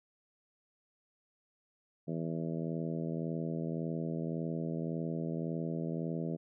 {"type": "harmonic tone", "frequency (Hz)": 81.8, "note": "E2", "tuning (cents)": -13, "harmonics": [2, 3, 4, 5, 6, 7, 8], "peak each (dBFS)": [-36, -40, -42, -44, -46, -47, -48], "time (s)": [2.07, 6.37], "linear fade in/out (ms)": 20, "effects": []}